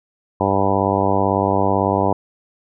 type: harmonic tone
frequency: 98 Hz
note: G2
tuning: in tune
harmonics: 1 / 2 / 3 / 4 / 5 / 6 / 7 / 8 / 9 / 10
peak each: -24 / -24 / -24 / -24 / -24 / -24 / -24 / -24 / -24 / -24 dBFS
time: 0.4-2.13 s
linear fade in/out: 5 ms
effects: none